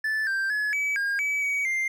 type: tone with pitch steps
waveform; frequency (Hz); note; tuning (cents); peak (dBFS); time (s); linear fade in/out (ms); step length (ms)
triangle; 1749 / 1576 / 1700 / 2288 / 1619 / 2289 / 2262 / 2098; A6 / G6 / G#6 / D7 / G#6 / D7 / C#7 / C7; -11 / +9 / +40 / -46 / -45 / -45 / +34 / +4; -22; 0.04-1.88; 5; 230
effects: none